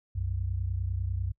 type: tone pair together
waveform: sine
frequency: 64.4 / 94.49 Hz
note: C2 / F#2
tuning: -27 / +37 cents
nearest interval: perfect fifth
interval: 664 cents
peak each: -32 / -30 dBFS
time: 0.15-1.32 s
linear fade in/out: 10 ms
effects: noise-tail reverb RT60 0.1 s tail -26 dB re dry